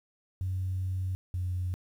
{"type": "tone pair in turn", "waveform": "sine", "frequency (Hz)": [93.1, 90.61], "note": ["F#2", "F#2"], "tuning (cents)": [11, -36], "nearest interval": "unison", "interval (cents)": 47, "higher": "first", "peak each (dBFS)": -28, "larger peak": "neither", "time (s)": [[0.41, 1.15], [1.34, 1.74]], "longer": "first", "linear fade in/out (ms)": 0, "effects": ["tanh soft clip ceiling -24 dBFS", "10-bit"]}